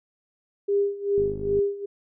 sine tone with tremolo, 402.4 Hz, G4, 45 cents sharp, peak -18 dBFS, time 0.68-1.86 s, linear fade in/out 10 ms, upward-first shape sine, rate 2.5 Hz, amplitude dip 85%
click train, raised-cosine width 3 ms, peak -22 dBFS, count 22, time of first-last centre 1.18-1.59 s, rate 51.2 Hz
effects none

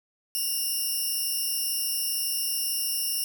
5% pulse tone pair together, 2836 / 5361 Hz, F7 / E8, +26 / +28 cents, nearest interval major seventh, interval 1102 cents, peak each -22 dBFS, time 0.35-3.24 s, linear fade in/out 0 ms, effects 9-bit

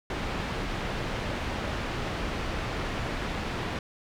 pink low-pass noise, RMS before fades -32 dBFS, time 0.1-3.79 s, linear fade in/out 2 ms, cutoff 3100 Hz, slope 12 dB/octave, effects none

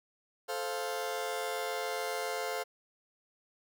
sawtooth chord, F major, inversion first, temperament just, 436.5 / 523.8 / 698.5 Hz, A4 / C5 / F5, -14 / +2 / 0 cents, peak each -34 dBFS, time 0.48-2.64 s, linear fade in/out 20 ms, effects none

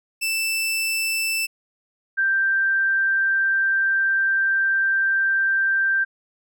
sawtooth / sine tone pair in turn, 2652 / 1572.3 Hz, E7 / G6, +10 / +5 cents, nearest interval major sixth, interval 905 cents, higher first, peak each -18 / -17 dBFS, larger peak second, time 0.21-1.47 / 2.17-6.05 s, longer second, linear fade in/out 20 ms, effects none

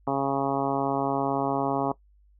harmonic tone, 137.7 Hz, C#3, 11 cents flat, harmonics 1 / 2 / 3 / 4 / 5 / 6 / 7 / 8 / 9, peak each -35 / -29 / -32 / -33 / -31 / -31 / -34 / -35 / -41 dBFS, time 0.07-1.92 s, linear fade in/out 5 ms, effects noise-tail reverb RT60 0.1 s tail -18 dB re dry + added 50 Hz sine -56 dBFS peak until 2.39 s

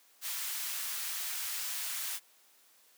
white high-pass noise, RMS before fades -37 dBFS, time 0.21-2.2 s, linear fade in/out 50 ms, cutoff 1200 Hz, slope 12 dB/octave, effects white hiss -64 dBFS RMS until 2.97 s + high-pass 300 Hz 12 dB/octave

